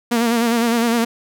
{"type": "tone with vibrato", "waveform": "sawtooth", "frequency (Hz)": 233.1, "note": "A#3", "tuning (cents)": 0, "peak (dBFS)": -11, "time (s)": [0.11, 1.05], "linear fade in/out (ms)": 10, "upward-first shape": "sine", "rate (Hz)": 9.8, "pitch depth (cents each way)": 54, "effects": []}